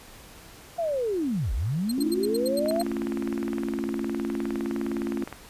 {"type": "linear two-way sweep", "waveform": "sine", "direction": "down then up", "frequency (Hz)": [698.5, 41.96, 698.5], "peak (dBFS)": -24, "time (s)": [0.78, 2.83], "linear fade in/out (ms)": 10, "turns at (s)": 1.53}
{"type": "tone bursts", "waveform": "20% pulse", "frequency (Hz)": 4191, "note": "C8", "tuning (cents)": 2, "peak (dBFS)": -25, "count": 9, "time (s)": [1.89, 2.821], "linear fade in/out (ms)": 5, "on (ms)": 27, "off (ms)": 86}
{"type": "chord", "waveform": "sine", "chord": "A augmented", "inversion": "none", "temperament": "just", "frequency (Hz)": [220, 275, 343.8], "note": ["A3", "C#4", "E#4"], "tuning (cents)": [0, -14, -27], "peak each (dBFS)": -31, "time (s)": [1.98, 5.24], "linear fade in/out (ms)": 2}
{"type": "click train", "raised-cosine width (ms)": 0.5, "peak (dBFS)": -21, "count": 53, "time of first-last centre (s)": [2.66, 5.327], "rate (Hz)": 19.5}
{"effects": ["pink hiss -48 dBFS RMS until 5.49 s", "resampled to 32000 Hz"]}